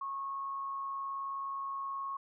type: tone with amplitude modulation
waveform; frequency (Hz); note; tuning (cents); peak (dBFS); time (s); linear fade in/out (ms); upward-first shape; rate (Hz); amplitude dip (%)
sine; 1095; C#6; -22; -34; 0.01-2.17; 5; sine; 139; 30
effects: none

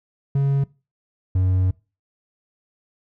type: tone pair in turn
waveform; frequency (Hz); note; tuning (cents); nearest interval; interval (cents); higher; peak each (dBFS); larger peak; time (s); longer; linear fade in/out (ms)
triangle; 138.59 / 92.79; C#3 / F#2; 0 / +5; perfect fifth; 695; first; -14; neither; 0.35-0.64 / 1.35-1.71; second; 5
effects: noise-tail reverb RT60 0.3 s tail -22 dB re dry

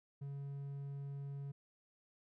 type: tone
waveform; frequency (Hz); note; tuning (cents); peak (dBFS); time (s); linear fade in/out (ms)
triangle; 140; C#3; +18; -40; 0.21-1.52; 10
effects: none

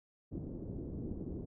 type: low-pass noise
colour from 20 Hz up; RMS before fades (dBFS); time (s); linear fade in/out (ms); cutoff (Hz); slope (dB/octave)
white; -42; 0.31-1.46; 20; 350; 24
effects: none

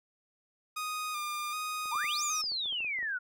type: tone with vibrato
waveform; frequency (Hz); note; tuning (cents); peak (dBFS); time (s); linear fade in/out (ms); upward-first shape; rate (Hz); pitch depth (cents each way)
sawtooth; 1223; D#6; -30; -30; 0.76-2.42; 10; square; 1.3; 30
type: clicks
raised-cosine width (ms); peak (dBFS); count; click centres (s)
1; -39; 11; 1.857 / 1.955 / 2.043 / 2.44 / 2.519 / 2.658 / 2.726 / 2.805 / 2.846 / 2.989 / 3.028
type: exponential two-way sweep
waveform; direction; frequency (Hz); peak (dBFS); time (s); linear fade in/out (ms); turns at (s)
sine; up then down; 828 to 7210 to 1416; -31; 1.91-3.19; 20; 2.24
effects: none

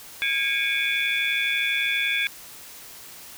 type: tone cluster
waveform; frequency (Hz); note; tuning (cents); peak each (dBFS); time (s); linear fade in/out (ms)
sine; 1633 / 2216 / 2364 / 2476 / 3435; G#6 / C#7 / D7 / D#7 / A7; -30 / -1 / +11 / -9 / -42; -28; 0.22-2.27; 0
effects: white hiss -43 dBFS RMS until 3.37 s

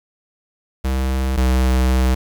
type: tone pair in turn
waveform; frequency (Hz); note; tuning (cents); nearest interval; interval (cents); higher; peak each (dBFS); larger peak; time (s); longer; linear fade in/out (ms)
square; 65.5 / 64.08; C2 / C2; +2 / -35; unison; 37; first; -18 / -14; second; 0.84-1.37 / 1.37-2.15; second; 10
effects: 7-bit

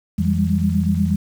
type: tone cluster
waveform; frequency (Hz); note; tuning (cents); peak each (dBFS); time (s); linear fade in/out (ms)
sine; 87.2 / 167.1 / 194.8 / 203.1; F2 / E3 / G3 / G#3; -2 / +24 / -11 / -38; -21; 0.18-1.16; 10
effects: 7-bit

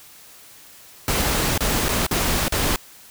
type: noise with dropouts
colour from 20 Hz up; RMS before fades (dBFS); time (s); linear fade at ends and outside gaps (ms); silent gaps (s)
pink; -21; 1.08-2.76; 1; 1.578-1.606 / 1.885-1.89 / 2.066-2.111 / 2.482-2.522
effects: white hiss -46 dBFS RMS until 3.1 s

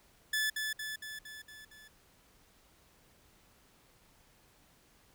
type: tone with echo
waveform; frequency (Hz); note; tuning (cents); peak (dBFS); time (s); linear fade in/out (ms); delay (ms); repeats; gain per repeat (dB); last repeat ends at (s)
sawtooth; 1733; A6; -27; -26; 0.33-0.5; 5; 230; 6; -4; 1.88
effects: pink hiss -65 dBFS RMS until 5.14 s

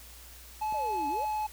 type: tone with pitch glide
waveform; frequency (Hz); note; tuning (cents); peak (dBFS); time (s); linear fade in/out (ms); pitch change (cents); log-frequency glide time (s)
triangle; 860 to 855; A5 to A5; -40 to -50; -27; 0.61-1.47; 10; -10; 0.73-1.13
type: click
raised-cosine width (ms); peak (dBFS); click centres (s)
2; -34; 0.725
type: exponential two-way sweep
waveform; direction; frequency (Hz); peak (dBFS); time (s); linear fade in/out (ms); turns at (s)
sine; down then up; 644 to 277.2 to 644; -36; 0.74-1.25; 2; 1.08
effects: added 60 Hz sine -51 dBFS peak until 1.52 s + white hiss -51 dBFS RMS until 1.52 s

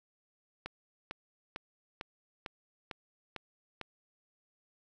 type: click train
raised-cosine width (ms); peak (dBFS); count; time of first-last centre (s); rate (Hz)
0.3; -23; 8; 0.66-3.813; 2.22
effects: none

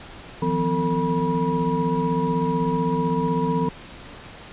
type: tone cluster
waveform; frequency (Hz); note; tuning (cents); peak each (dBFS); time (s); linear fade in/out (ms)
sine; 161.1 / 177 / 253.6 / 449.3 / 971; E3 / F3 / B3 / A4 / B5; -39 / +23 / +46 / +36 / -30; -26; 0.42-3.69; 5
effects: pink hiss -41 dBFS RMS until 4.52 s + resampled to 8000 Hz

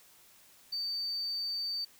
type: tone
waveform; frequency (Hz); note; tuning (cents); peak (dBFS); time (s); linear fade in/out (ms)
triangle; 4593; D8; -39; -30; 0.72-1.85; 10
effects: tanh soft clip ceiling -29 dBFS + white hiss -60 dBFS RMS until 1.99 s

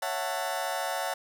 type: chord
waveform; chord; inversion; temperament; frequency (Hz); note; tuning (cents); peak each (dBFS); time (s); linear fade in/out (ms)
sawtooth; F# minor seventh; second; just; 555 / 666 / 740 / 888; C#5 / E5 / F#5 / A5; +2 / +18 / 0 / +16; -32 / -31 / -30 / -31; 0.02-1.14; 5
effects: none

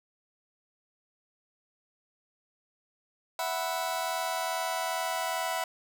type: chord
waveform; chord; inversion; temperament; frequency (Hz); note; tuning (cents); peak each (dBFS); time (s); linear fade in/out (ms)
sawtooth; E suspended second; none; just; 659.3 / 741.7 / 988.9; E5 / F#5 / B5; 0 / +4 / +2; -30; 3.39-5.64; 2
effects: none

